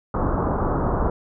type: low-pass noise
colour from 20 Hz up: pink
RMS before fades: -22 dBFS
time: 0.14-1.1 s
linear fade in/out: 2 ms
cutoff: 1300 Hz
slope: 48 dB/octave
effects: none